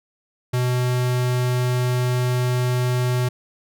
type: tone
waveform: square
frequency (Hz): 124.8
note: B2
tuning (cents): +19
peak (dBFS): -19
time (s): 0.53-3.29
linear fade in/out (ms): 10
effects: none